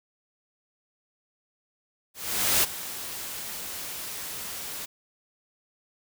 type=noise with ADSR envelope; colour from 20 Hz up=white; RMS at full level=-21 dBFS; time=2.14-4.86 s; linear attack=490 ms; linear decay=24 ms; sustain=-15 dB; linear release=13 ms; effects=none